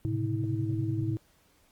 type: tone cluster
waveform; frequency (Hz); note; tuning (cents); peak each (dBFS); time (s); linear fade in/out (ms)
sine; 109.1 / 129.3 / 139.8 / 322; A2 / C3 / C#3 / E4; -14 / -20 / +15 / -41; -30 / -34 / -37 / -33; 0.05-1.17; 0
effects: pink hiss -65 dBFS RMS until 1.71 s + Opus 32 kbps